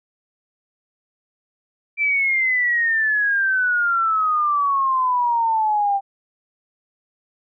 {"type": "exponential sweep", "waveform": "sine", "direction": "down", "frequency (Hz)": [2349, 784], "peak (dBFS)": -16, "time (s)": [1.97, 6.01], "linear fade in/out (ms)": 50, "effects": []}